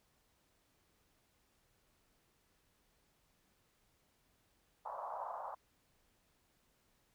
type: band-pass noise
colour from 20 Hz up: white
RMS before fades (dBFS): -44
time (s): 4.85-5.55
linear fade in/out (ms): 10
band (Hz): 600 to 1100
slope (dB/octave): 48
effects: pink hiss -75 dBFS RMS until 7.14 s